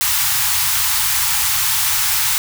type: band-stop noise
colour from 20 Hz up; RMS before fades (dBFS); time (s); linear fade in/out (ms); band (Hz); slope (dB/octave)
white; -17; 0.01-2.38; 0; 140 to 790; 96
effects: none